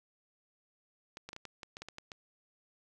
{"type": "clicks", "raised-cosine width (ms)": 0.2, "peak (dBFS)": -27, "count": 11, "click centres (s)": [1.171, 1.29, 1.331, 1.364, 1.453, 1.632, 1.769, 1.82, 1.886, 1.984, 2.118], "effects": []}